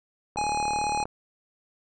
click train, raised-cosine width 1 ms, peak -20 dBFS, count 27, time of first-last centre 0.36-1.055 s, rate 37.4 Hz
harmonic tone, 834 Hz, G#5, 7 cents sharp, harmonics 1 / 3 / 5 / 7 / 9 / 10, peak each -25 / -35 / -39 / -42 / -44 / -45 dBFS, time 0.37-1.04 s, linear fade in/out 5 ms
effects none

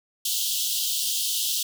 pink high-pass noise, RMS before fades -26 dBFS, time 0.25-1.63 s, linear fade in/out 5 ms, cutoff 2900 Hz, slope 96 dB/octave, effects none

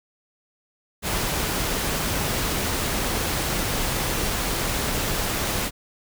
pink noise, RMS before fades -25 dBFS, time 1.02-5.71 s, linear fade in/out 50 ms, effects none

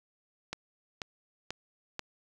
click train, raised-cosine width 0.2 ms, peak -18 dBFS, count 4, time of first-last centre 0.53-1.993 s, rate 2.05 Hz, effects none

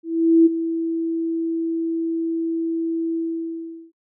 sine tone with ADSR envelope, 329.4 Hz, E4, 1 cent flat, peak -8 dBFS, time 0.03-3.92 s, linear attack 430 ms, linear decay 19 ms, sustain -12 dB, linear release 760 ms, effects noise-tail reverb RT60 0.1 s tail -20 dB re dry

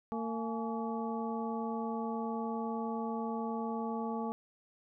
harmonic tone with a mistuned harmonic, 227.4 Hz, A#3, 43 cents flat, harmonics 1 / 2 / 3 / 4 / 5, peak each -36 / -40 / -45 / -40 / -45 dBFS, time 0.12-4.32 s, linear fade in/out 0 ms, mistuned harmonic 4, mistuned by -120 cents, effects none

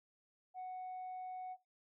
sine tone, 740 Hz, F#5, in tune, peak -40 dBFS, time 0.54-1.57 s, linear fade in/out 50 ms, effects noise-tail reverb RT60 0.2 s tail -17 dB re dry + tanh soft clip ceiling -41 dBFS

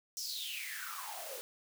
white noise with high-pass filter sweep, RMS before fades -42 dBFS, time 0.17-1.41 s, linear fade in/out 0 ms, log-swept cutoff 5800 to 450 Hz, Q 9, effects none

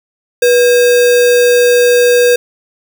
sine tone with sample-and-hold, 486.6 Hz, B4, 26 cents flat, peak -5 dBFS, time 0.42-2.36 s, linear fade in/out 5 ms, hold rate 2100 Hz, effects none

